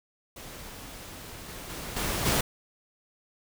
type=noise with level steps; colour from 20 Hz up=pink; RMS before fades=-43 / -41 / -38 / -30 / -25 dBFS; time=0.36-2.41 s; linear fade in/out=5 ms; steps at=1.48 / 1.69 / 1.96 / 2.25 s; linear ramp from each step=10 ms; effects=none